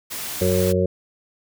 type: noise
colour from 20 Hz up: white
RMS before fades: -30 dBFS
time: 0.1-0.73 s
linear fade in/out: 20 ms
type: harmonic tone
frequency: 92 Hz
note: F#2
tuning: 9 cents flat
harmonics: 1 / 2 / 4 / 5 / 6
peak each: -23 / -23 / -23 / -23 / -23 dBFS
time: 0.41-0.86 s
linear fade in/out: 5 ms
effects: none